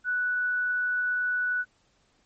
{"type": "tone", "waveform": "sine", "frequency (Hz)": 1480, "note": "F#6", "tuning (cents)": 0, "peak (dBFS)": -24, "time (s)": [0.04, 1.65], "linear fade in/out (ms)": 50, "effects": ["pink hiss -67 dBFS RMS until 2.25 s", "MP3 32 kbps"]}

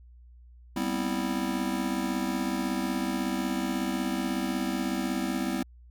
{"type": "chord", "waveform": "square", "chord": "C major seventh", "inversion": "second", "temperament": "just", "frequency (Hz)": [196.22, 245.3, 261.6, 327], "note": ["G3", "B3", "C4", "E4"], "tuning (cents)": [2, -12, 0, -14], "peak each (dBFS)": -34, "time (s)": [0.76, 5.63], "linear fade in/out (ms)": 5, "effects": ["added 60 Hz sine -49 dBFS peak until 5.9 s"]}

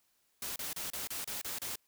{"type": "noise bursts", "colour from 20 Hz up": "white", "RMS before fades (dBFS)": -39, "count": 8, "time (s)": [0.42, 1.757], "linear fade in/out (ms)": 2, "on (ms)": 140, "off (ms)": 31, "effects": ["white hiss -74 dBFS RMS until 1.87 s"]}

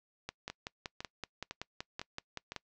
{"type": "two click trains", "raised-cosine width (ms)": 0.2, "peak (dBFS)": [-21, -23], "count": [13, 5], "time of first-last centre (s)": [[0.29, 2.563], [0.5, 2.52]], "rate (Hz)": [5.28, 1.98], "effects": ["noise-tail reverb RT60 0.1 s tail -24 dB re dry", "low-pass 7000 Hz 12 dB/octave"]}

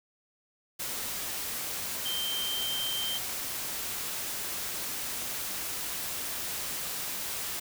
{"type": "tone in noise", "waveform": "sine", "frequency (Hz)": 3136, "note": "G7", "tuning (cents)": 0, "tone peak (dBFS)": -31, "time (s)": [2.05, 3.18], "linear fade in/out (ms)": 10, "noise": "white", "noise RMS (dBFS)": -35, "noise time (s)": [0.79, 7.6], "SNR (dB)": 1, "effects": []}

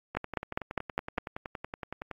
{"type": "two click trains", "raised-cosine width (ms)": 0.5, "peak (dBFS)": [-13, -21], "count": [6, 22], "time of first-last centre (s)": [[0.17, 1.182], [0.15, 2.113]], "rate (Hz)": [4.94, 10.7], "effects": ["AAC 32 kbps"]}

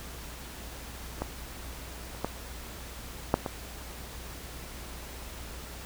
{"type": "clicks", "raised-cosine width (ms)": 1, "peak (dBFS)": [-16, -29, -14, -7, -17], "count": 5, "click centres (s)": [1.22, 2.149, 2.246, 3.341, 3.462], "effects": ["added 60 Hz sine -44 dBFS peak until 5.85 s", "pink hiss -44 dBFS RMS until 5.85 s"]}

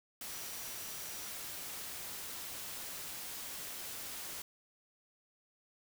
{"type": "tone in noise", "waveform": "sine", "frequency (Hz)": 5820, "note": "F#8", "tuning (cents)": -29, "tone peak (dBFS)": -53, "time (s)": [0.29, 1.3], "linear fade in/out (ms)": 2, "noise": "white", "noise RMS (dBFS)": -44, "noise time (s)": [0.21, 4.42], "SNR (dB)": -12, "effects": []}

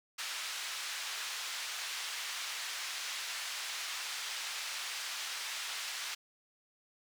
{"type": "band-pass noise", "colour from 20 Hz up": "white", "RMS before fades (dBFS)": -40, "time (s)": [0.18, 6.15], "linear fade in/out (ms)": 10, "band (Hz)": [1200, 5100], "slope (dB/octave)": 12, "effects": []}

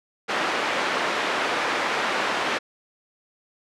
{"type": "band-pass noise", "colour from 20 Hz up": "white", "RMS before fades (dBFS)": -25, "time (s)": [0.28, 2.59], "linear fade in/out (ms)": 20, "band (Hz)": [310, 1900], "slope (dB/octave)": 12, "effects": ["low-pass 9000 Hz 12 dB/octave"]}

